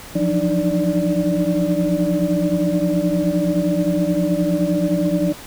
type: tone cluster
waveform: sine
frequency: 171.4 / 181 / 296.3 / 309.7 / 584 Hz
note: F3 / F#3 / D4 / D#4 / D5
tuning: -32 / -38 / +15 / -8 / -10 cents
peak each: -22 dBFS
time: 0.15-5.33 s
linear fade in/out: 10 ms
effects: tanh soft clip ceiling -4 dBFS + pink hiss -37 dBFS RMS until 5.46 s